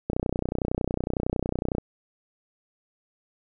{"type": "click train", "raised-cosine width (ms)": 2, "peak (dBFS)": -12, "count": 53, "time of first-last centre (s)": [0.1, 1.783], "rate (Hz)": 30.9, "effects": []}